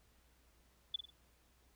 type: tone with echo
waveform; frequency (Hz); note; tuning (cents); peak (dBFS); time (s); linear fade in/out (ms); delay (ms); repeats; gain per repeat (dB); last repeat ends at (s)
sine; 3467; A7; -26; -33; 0.94-0.96; 5; 48; 3; -8; 1.104
effects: added 60 Hz sine -70 dBFS peak until 1.75 s + pink hiss -72 dBFS RMS until 1.75 s